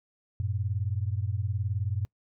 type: beating tone pair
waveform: sine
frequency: 94 / 113 Hz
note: F#2 / A2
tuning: +28 / +47 cents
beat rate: 19 Hz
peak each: -29 / -31 dBFS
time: 0.4-2.05 s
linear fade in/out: 0 ms
effects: noise-tail reverb RT60 0.1 s tail -25 dB re dry